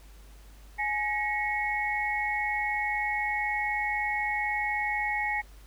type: tone cluster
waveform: sine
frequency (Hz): 839 / 1900 / 2198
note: G#5 / A#6 / C#7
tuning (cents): +17 / +33 / -15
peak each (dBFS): -31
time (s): 0.78-5.42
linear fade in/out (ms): 20
effects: added 50 Hz sine -48 dBFS peak until 5.66 s + pink hiss -58 dBFS RMS until 5.66 s